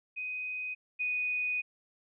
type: tone pair in turn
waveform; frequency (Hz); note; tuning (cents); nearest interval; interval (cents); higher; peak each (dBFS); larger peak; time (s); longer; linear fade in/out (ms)
sine; 2503 / 2484; D#7 / D#7; +10 / -3; unison; 13; first; -34 / -29; second; 0.16-0.75 / 0.99-1.62; second; 20
effects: none